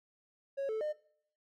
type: tone with pitch steps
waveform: triangle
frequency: 551 / 438 / 606 Hz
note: C#5 / A4 / D#5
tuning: -11 / -8 / -46 cents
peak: -30 dBFS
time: 0.57-0.93 s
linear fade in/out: 20 ms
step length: 120 ms
effects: noise-tail reverb RT60 0.6 s tail -21 dB re dry + tanh soft clip ceiling -27 dBFS